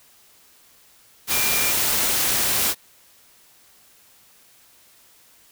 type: tone in noise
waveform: sine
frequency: 2387 Hz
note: D7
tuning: 28 cents sharp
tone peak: -27 dBFS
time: 1.29-1.74 s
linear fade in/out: 50 ms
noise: white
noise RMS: -21 dBFS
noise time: 1.27-2.75 s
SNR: -9 dB
effects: white hiss -54 dBFS RMS until 5.51 s